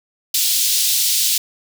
pink high-pass noise, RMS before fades -17 dBFS, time 0.34-1.38 s, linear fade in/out 5 ms, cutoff 3500 Hz, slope 24 dB/octave, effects none

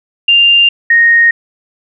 sine tone pair in turn, 2794 / 1861 Hz, F7 / A#6, 0 / -3 cents, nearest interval perfect fifth, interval 703 cents, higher first, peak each -4 dBFS, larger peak neither, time 0.28-0.69 / 0.9-1.31 s, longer neither, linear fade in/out 5 ms, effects none

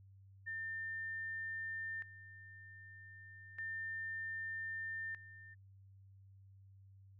sine tone with tremolo, 1800 Hz, A6, 39 cents sharp, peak -40 dBFS, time 0.46-5.55 s, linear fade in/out 20 ms, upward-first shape square, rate 0.32 Hz, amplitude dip 80%, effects added 97 Hz sine -58 dBFS peak until 7.19 s

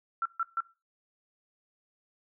sine tone bursts, 1350 Hz, E6, 41 cents sharp, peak -26 dBFS, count 3, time 0.22-0.605 s, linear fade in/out 2 ms, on 35 ms, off 140 ms, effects noise-tail reverb RT60 0.3 s tail -20 dB re dry

